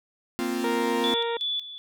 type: chord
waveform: 45% pulse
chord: Bb suspended second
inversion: none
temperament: equal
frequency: 233.1 / 261.6 / 349.2 Hz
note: Bb3 / C4 / F4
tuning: 0 / 0 / 0 cents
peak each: -31 / -30 / -30 dBFS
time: 0.39-1.14 s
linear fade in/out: 0 ms
type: harmonic tone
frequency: 466.2 Hz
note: A#4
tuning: in tune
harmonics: 1 / 2 / 3 / 4 / 5 / 6 / 7 / 8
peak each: -27 / -31 / -39 / -39 / -42 / -45 / -47 / -45 dBFS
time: 0.64-1.37 s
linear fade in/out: 2 ms
type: tone with tremolo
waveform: sine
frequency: 3454 Hz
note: A7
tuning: 33 cents flat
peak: -25 dBFS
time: 1.04-1.78 s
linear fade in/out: 0 ms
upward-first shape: square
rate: 2.7 Hz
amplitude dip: 75%
effects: none